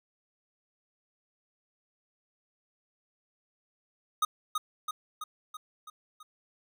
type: tone with echo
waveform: square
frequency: 1244.5 Hz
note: D#6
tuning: in tune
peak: -24 dBFS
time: 4.22-4.25 s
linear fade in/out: 5 ms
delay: 330 ms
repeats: 6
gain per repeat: -4 dB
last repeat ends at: 6.23 s
effects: none